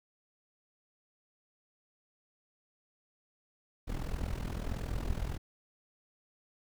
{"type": "noise with amplitude modulation", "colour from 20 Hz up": "brown", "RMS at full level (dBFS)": -32, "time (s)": [3.87, 5.38], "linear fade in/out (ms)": 20, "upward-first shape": "sine", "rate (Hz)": 41.5, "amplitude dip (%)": 80, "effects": []}